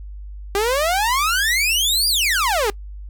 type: exponential two-way sweep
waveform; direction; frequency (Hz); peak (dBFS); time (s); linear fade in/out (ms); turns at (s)
sawtooth; up then down; 389 to 4915 to 389; -13; 0.55-2.7; 0; 2.08
effects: noise-tail reverb RT60 0.1 s tail -22 dB re dry + added 50 Hz sine -31 dBFS peak until 3.09 s